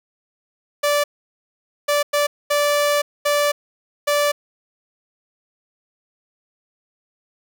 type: tone bursts at uneven times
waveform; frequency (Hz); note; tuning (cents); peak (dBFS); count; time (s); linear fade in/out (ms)
sawtooth; 583; D5; -13; -12; 6; 0.83-1.04 / 1.88-2.03 / 2.13-2.27 / 2.5-3.02 / 3.25-3.52 / 4.07-4.32; 10
effects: none